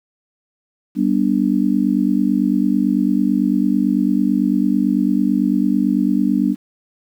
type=chord; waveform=sine; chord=G major; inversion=none; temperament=just; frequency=196 / 245 / 294 Hz; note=G3 / B3 / D4; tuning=0 / -14 / +2 cents; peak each=-18 dBFS; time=0.95-6.56 s; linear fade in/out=50 ms; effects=8-bit